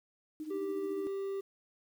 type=tone with tremolo; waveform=sine; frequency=308.8 Hz; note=D#4; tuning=13 cents flat; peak=-36 dBFS; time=0.4-1.07 s; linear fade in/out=0 ms; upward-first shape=sine; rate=14 Hz; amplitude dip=70%
type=tone; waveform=triangle; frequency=392 Hz; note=G4; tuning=in tune; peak=-32 dBFS; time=0.5-1.41 s; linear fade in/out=10 ms
effects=10-bit